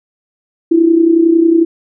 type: tone with amplitude modulation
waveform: sine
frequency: 331.8 Hz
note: E4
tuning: 11 cents sharp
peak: -3 dBFS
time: 0.71-1.65 s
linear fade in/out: 10 ms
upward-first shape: sine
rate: 31 Hz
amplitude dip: 65%
effects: none